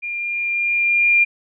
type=tone with level ramp; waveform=sine; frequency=2401 Hz; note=D7; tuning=38 cents sharp; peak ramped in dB=-24 to -10 dBFS; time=0.02-1.25 s; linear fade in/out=20 ms; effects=none